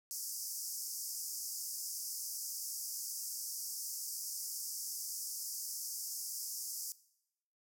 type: band-pass noise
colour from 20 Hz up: pink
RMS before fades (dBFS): -42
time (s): 0.11-6.92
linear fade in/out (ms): 0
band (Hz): 4900 to 16000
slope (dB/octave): 96
effects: noise-tail reverb RT60 0.8 s tail -19 dB re dry